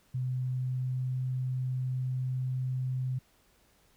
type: tone with pitch glide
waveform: sine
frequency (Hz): 127.5 to 128.54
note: C3 to C3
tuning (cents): -44 to -30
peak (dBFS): -29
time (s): 0.14-3.19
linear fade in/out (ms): 10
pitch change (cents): +14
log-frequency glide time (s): 0.3-1.42
effects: pink hiss -66 dBFS RMS until 3.96 s